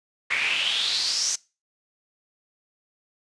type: noise with band-pass filter sweep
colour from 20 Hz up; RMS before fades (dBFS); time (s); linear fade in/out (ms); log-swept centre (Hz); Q
pink; -25; 0.3-1.36; 10; 2100 to 6300; 5.6
effects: noise-tail reverb RT60 0.3 s tail -23 dB re dry + resampled to 22050 Hz